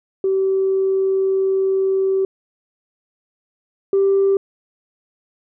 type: tone pair in turn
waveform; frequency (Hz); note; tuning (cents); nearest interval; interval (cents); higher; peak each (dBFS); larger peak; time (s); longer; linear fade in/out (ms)
sine; 384.3 / 391.9; G4 / G4; -34 / 0; unison; 34; second; -14 / -11; second; 0.24-2.25 / 3.93-4.37; first; 2
effects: tanh soft clip ceiling -9 dBFS